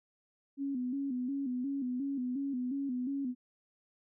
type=tone with vibrato; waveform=sine; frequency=263.2 Hz; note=C4; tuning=10 cents sharp; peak=-32 dBFS; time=0.57-3.35 s; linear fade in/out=50 ms; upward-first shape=square; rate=2.8 Hz; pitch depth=92 cents each way; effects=none